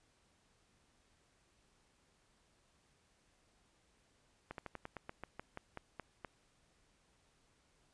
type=slowing click train; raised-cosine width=0.5 ms; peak=-29 dBFS; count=13; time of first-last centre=4.51-6.248 s; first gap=72 ms; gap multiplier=1.12; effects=pink hiss -73 dBFS RMS until 7.93 s + resampled to 22050 Hz